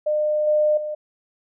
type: tone with level steps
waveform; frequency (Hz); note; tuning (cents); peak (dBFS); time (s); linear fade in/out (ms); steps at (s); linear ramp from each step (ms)
sine; 605; D#5; -49; -18 / -15 / -25; 0.06-0.95; 10; 0.47 / 0.77; 5
effects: none